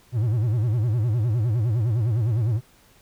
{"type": "tone with vibrato", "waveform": "triangle", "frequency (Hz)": 113.3, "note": "A#2", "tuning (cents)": -49, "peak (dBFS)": -17, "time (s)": [0.12, 2.61], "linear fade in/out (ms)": 50, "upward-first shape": "sine", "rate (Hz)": 9.8, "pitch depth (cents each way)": 180, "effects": ["pink hiss -56 dBFS RMS until 3.01 s"]}